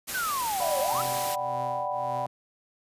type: noise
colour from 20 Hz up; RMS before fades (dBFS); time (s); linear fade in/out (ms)
white; -33; 0.07-1.36; 20
type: exponential two-way sweep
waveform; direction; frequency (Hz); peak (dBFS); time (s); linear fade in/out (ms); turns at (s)
sine; down then up; 1577 to 525 to 1402; -27; 0.14-1.02; 10; 0.8
type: chord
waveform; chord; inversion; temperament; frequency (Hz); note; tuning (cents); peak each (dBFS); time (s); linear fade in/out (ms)
sine; G major seventh; second; equal; 587.3 / 740 / 784 / 987.8; D5 / F#5 / G5 / B5; 0 / 0 / 0 / 0; -33 / -33 / -34 / -32; 0.6-2.26; 2
type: tone with tremolo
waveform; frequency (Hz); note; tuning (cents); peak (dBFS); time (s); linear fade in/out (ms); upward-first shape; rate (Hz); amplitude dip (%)
sawtooth; 127.6; C3; -43; -33; 0.92-2.27; 2; triangle; 1.8; 95
effects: resampled to 32000 Hz